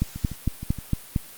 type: two click trains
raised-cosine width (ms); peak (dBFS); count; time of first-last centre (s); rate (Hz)
5; -9 / -20; 6 / 5; 0.02-1.162 / 0.16-0.787; 4.38 / 6.38
effects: white hiss -44 dBFS RMS until 1.37 s + Opus 48 kbps